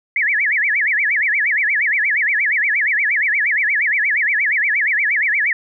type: tone with vibrato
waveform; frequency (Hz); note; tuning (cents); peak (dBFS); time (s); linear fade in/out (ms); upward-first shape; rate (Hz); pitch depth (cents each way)
sine; 1975.5; B6; 0; -14; 0.16-5.53; 2; sine; 8.5; 290
effects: none